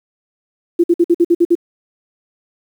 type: tone bursts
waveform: sine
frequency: 343.6 Hz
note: F4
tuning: 28 cents flat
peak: -7 dBFS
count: 8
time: 0.79-1.553 s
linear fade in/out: 10 ms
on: 49 ms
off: 53 ms
effects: 7-bit